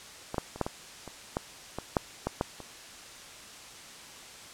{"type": "clicks", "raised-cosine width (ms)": 1, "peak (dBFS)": [-19, -13, -26, -12, -18, -26, -14, -19, -9, -14, -12, -27], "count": 12, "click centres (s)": [0.344, 0.382, 0.56, 0.613, 0.665, 1.077, 1.369, 1.786, 1.968, 2.27, 2.411, 2.603], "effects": ["white hiss -47 dBFS RMS until 4.53 s", "low-pass 8000 Hz 12 dB/octave"]}